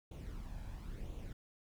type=noise with flanger; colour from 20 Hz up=brown; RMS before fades=-45 dBFS; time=0.11-1.33 s; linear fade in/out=5 ms; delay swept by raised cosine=0.29 to 1.27 ms; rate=0.98 Hz; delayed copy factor=+0.55; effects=none